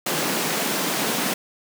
pink high-pass noise, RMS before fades -24 dBFS, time 0.06-1.34 s, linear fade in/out 5 ms, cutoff 160 Hz, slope 48 dB/octave, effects none

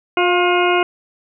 harmonic tone with a mistuned harmonic, 356.5 Hz, F4, 36 cents sharp, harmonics 1 / 2 / 3 / 4 / 6 / 7 / 8, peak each -16 / -19 / -21 / -22 / -24 / -24 / -25 dBFS, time 0.17-0.83 s, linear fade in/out 2 ms, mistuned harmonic 2, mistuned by -23 cents, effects none

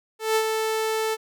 sawtooth tone with ADSR envelope, 440 Hz, A4, in tune, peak -14 dBFS, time 0.19-1.17 s, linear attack 170 ms, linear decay 67 ms, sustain -5 dB, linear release 39 ms, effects none

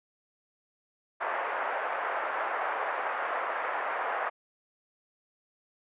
pink band-pass noise, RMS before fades -32 dBFS, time 1.2-4.3 s, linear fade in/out 20 ms, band 590 to 1800 Hz, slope 24 dB/octave, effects resampled to 8000 Hz

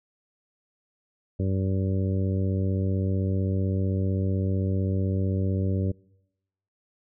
harmonic tone, 95.7 Hz, G2, 41 cents flat, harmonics 1 / 2 / 3 / 4 / 5 / 6, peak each -24 / -30 / -34 / -36 / -38 / -40 dBFS, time 1.39-5.92 s, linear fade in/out 10 ms, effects noise-tail reverb RT60 0.9 s tail -25 dB re dry

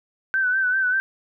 sine tone with vibrato, 1523 Hz, F#6, 50 cents sharp, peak -18 dBFS, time 0.34-1 s, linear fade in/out 0 ms, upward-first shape sine, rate 5.1 Hz, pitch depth 52 cents each way, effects none

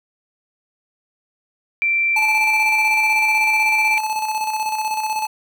sine tone, 2349 Hz, D7, in tune, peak -15 dBFS, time 1.82-3.98 s, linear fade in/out 0 ms
square tone with tremolo, 866 Hz, A5, 28 cents flat, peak -19 dBFS, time 2.16-5.27 s, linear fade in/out 5 ms, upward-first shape square, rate 16 Hz, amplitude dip 45%
effects none

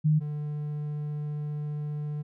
sine / triangle tone pair in turn, 153.3 / 148.76 Hz, D#3 / D3, -25 / +23 cents, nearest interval minor second, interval 52 cents, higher first, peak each -19 / -28 dBFS, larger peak first, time 0.04-0.2 / 0.2-2.23 s, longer second, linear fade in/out 20 ms, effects none

